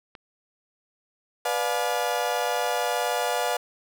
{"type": "click", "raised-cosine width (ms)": 0.3, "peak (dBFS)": -26, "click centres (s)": 0.152}
{"type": "chord", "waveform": "35% pulse", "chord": "B diminished seventh", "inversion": "none", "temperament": "just", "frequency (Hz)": [493.9, 592.7, 711.2, 853.4], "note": ["B4", "D5", "F5", "Ab5"], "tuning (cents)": [0, 16, 31, 47], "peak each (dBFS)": [-28, -29, -26, -29], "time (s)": [1.45, 3.57], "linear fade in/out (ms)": 5}
{"effects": []}